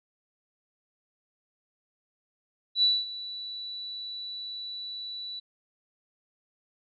sine tone with ADSR envelope, 3951 Hz, B7, in tune, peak -18 dBFS, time 2.75-5.4 s, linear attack 79 ms, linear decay 220 ms, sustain -17 dB, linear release 12 ms, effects none

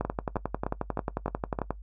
two click trains, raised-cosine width 1 ms, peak -14 / -15 dBFS, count 20 / 6, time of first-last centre 0.01-1.706 / 0.05-1.588 s, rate 11.2 / 3.25 Hz, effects noise-tail reverb RT60 0.1 s tail -18 dB re dry + added 50 Hz sine -41 dBFS peak until 1.82 s

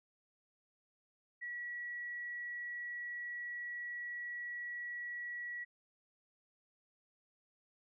sine tone, 1931 Hz, B6, 39 cents flat, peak -40 dBFS, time 1.41-5.65 s, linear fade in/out 20 ms, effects none

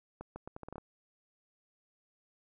accelerating click train, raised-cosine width 1 ms, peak -29 dBFS, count 9, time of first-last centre 0.21-0.782 s, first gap 150 ms, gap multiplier 0.77, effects none

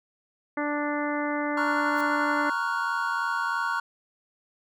harmonic tone, 293.7 Hz, D4, in tune, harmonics 1 / 2 / 3 / 4 / 5 / 6 / 7, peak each -29 / -32 / -34 / -35 / -36 / -37 / -37 dBFS, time 0.57-2.5 s, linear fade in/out 5 ms
triangle chord, Gb major seventh, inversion first, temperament equal, 932.3 / 1108.7 / 1396.9 / 1480 Hz, Bb5 / Db6 / F6 / Gb6, 0 / 0 / 0 / 0 cents, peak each -29 dBFS, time 1.57-3.8 s, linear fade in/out 5 ms
white noise with exponential growth, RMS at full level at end -40 dBFS, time 1.89-2.01 s, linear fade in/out 5 ms, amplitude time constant 25 ms
effects none

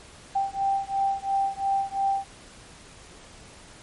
sine beating tone pair, 784 / 786.9 Hz, G5 / G5, 0 / +6 cents, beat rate 2.9 Hz, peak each -26 dBFS, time 0.35-2.25 s, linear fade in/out 10 ms, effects pink hiss -48 dBFS RMS until 3.82 s + MP3 48 kbps

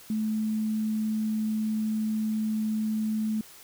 sine tone, 216.9 Hz, A3, 25 cents flat, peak -25 dBFS, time 0.1-3.41 s, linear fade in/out 2 ms, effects white hiss -50 dBFS RMS until 3.63 s

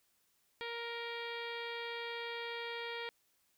harmonic tone, 468.3 Hz, A#4, 8 cents sharp, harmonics 1 / 2 / 3 / 4 / 5 / 6 / 7 / 8 / 9 / 10, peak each -44 / -47 / -50 / -47 / -47 / -55 / -49 / -54 / -57 / -60 dBFS, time 0.61-3.09 s, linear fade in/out 0 ms, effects white hiss -75 dBFS RMS until 3.57 s

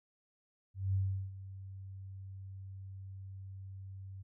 sine tone with ADSR envelope, 96.2 Hz, G2, 32 cents flat, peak -28 dBFS, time 0.74-4.23 s, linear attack 200 ms, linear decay 370 ms, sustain -16 dB, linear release 16 ms, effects none

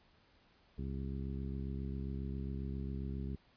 harmonic tone, 67.4 Hz, C#2, 48 cents flat, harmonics 1 / 2 / 3 / 4 / 5 / 6, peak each -40 / -43 / -44 / -50 / -53 / -53 dBFS, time 0.78-3.36 s, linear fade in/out 5 ms, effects pink hiss -68 dBFS RMS until 3.56 s + resampled to 11025 Hz

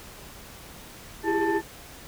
sine tone cluster, 333.8 / 393.6 / 408.7 / 876 / 1779 Hz, E4 / G4 / G#4 / A5 / A6, +22 / +7 / -28 / -8 / +19 cents, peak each -25 / -28 / -27 / -27 / -30 dBFS, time 1.23-1.62 s, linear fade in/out 50 ms, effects tanh soft clip ceiling -16 dBFS + pink hiss -45 dBFS RMS until 2.07 s

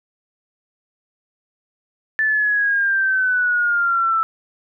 sine exponential sweep, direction down, 1760 to 1318.5 Hz, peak -15 dBFS, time 2.19-4.23 s, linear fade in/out 0 ms, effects none

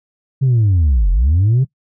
sine linear two-way sweep, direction down then up, 138.3 to 41.2 to 138.3 Hz, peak -8 dBFS, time 0.41-1.65 s, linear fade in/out 20 ms, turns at 1.11 s, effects noise-tail reverb RT60 0.1 s tail -20 dB re dry + tanh soft clip ceiling -8 dBFS

